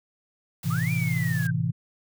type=noise; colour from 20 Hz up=white; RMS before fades=-41 dBFS; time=0.63-1.47 s; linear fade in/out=2 ms
type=chord; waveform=sine; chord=A minor; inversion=none; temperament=equal; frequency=110 / 130.81 / 164.81 Hz; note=A2 / C3 / E3; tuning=0 / 0 / 0 cents; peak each=-29 / -27 / -26 dBFS; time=0.64-1.72 s; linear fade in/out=20 ms
type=linear two-way sweep; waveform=sine; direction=up then down; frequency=1134 to 2407 to 1546 Hz; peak=-31 dBFS; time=0.7-1.51 s; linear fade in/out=10 ms; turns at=0.92 s
effects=none